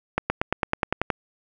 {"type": "accelerating click train", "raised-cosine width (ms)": 0.5, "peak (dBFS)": -6, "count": 10, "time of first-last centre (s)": [0.18, 1.102], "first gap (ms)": 120, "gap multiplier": 0.96, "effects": []}